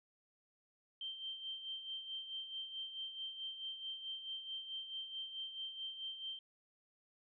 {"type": "tone with tremolo", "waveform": "sine", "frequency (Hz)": 3136, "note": "G7", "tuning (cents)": 0, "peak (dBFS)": -40, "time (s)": [1.01, 6.39], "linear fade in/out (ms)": 2, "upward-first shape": "sine", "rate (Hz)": 4.6, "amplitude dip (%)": 60, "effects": []}